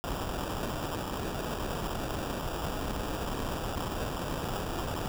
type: noise with sample-and-hold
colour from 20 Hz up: pink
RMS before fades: -34 dBFS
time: 0.04-5.08 s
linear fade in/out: 0 ms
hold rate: 2100 Hz
effects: none